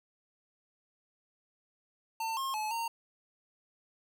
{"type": "tone with pitch steps", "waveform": "square", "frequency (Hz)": [899, 1072, 859, 921], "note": ["A5", "C6", "A5", "A#5"], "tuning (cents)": [37, 42, -42, -21], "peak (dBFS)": -33, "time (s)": [2.2, 2.88], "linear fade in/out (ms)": 5, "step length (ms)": 170, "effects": []}